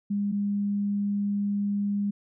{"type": "tone pair in turn", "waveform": "sine", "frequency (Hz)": [202.8, 202.8], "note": ["G#3", "G#3"], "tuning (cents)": [-41, -41], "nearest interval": "unison", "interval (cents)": 0, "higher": "neither", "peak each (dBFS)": -24, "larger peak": "neither", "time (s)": [[0.1, 0.32], [0.32, 2.11]], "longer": "second", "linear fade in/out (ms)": 10, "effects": []}